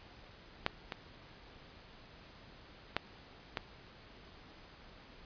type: clicks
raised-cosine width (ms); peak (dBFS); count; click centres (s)
0.3; -13 / -22 / -14 / -18; 4; 0.664 / 0.922 / 2.966 / 3.572
effects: pink hiss -56 dBFS RMS until 5.25 s + resampled to 11025 Hz